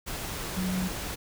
sine tone in noise, 185 Hz, F#3, in tune, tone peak -27 dBFS, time 0.56-0.89 s, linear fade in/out 20 ms, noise pink, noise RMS -35 dBFS, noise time 0.06-1.16 s, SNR +5 dB, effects none

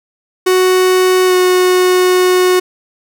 45% pulse tone with pitch glide, 370 to 365.8 Hz, F#4 to F#4, 0 to -20 cents, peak -8 dBFS, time 0.46-2.6 s, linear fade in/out 10 ms, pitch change -20 cents, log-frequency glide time 1.26-1.34 s, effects none

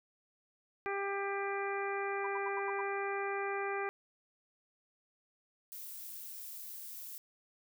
harmonic tone, 397.1 Hz, G4, 22 cents sharp, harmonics 1 / 2 / 3 / 4 / 5 / 6, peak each -37 / -40 / -42 / -43 / -44 / -45 dBFS, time 0.86-3.89 s, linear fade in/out 0 ms
sine tone bursts, 987.8 Hz, B5, in tune, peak -38 dBFS, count 6, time 2.24-2.812 s, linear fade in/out 5 ms, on 27 ms, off 82 ms
violet noise, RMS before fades -46 dBFS, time 5.72-7.18 s, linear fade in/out 0 ms
effects none

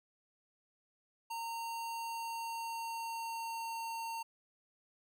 square tone with pitch glide, 920 to 913.1 Hz, A#5 to A#5, -23 to -36 cents, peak -39 dBFS, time 1.3-4.23 s, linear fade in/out 10 ms, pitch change -13 cents, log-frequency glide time 1.89-3.77 s, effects none

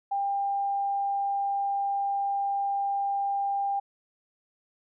sine tone, 797 Hz, G5, 28 cents sharp, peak -25 dBFS, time 0.11-3.8 s, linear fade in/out 10 ms, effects none

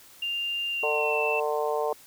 sine tone with pitch glide, 2794 to 2665 Hz, F7 to E7, 0 to +18 cents, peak -27 dBFS, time 0.22-1.4 s, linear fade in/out 5 ms, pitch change -82 cents, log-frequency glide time 0.7-1.21 s
harmonic tone, 150 Hz, D3, 37 cents sharp, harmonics 3 / 4 / 5 / 6 / 7, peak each -28 / -30 / -32 / -34 / -35 dBFS, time 0.83-1.93 s, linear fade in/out 2 ms
effects white hiss -52 dBFS RMS until 2.06 s

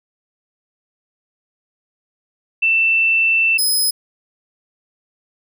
sine / 15% pulse tone pair in turn, 2670 / 5077 Hz, E7 / D#8, +22 / +34 cents, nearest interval major seventh, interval 1112 cents, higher second, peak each -12 / -9 dBFS, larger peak second, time 2.62-3.58 / 3.58-3.91 s, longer first, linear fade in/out 10 ms, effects none

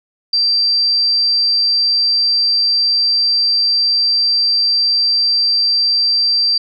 sine tone, 4699 Hz, D8, in tune, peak -11 dBFS, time 0.33-6.58 s, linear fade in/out 5 ms, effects none

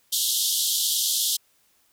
pink band-pass noise, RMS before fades -24 dBFS, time 0.12-1.37 s, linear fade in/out 10 ms, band 3100 to 15000 Hz, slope 96 dB/octave, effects white hiss -64 dBFS RMS until 1.92 s

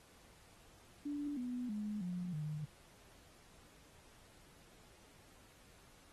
sine tone with pitch steps, 290.1 / 246.8 / 209.9 / 178.58 / 151.91 Hz, D4 / B3 / G#3 / F3 / D#3, -21 / -1 / +19 / +39 / -41 cents, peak -38 dBFS, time 1.05-2.65 s, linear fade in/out 10 ms, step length 320 ms, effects pink hiss -64 dBFS RMS until 6.12 s + AAC 32 kbps

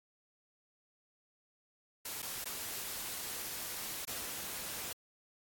white noise with dropouts, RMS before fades -41 dBFS, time 2.05-4.93 s, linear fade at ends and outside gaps 5 ms, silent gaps 2.221-2.226 / 2.443-2.455 / 4.052-4.074 s, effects AAC 64 kbps

